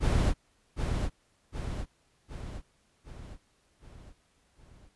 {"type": "noise with echo", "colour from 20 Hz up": "brown", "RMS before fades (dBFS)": -24, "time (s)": [0, 0.34], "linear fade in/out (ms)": 50, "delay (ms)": 760, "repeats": 6, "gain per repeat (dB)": -5, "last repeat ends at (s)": 4.9, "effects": ["pink hiss -69 dBFS RMS until 4.95 s", "resampled to 24000 Hz"]}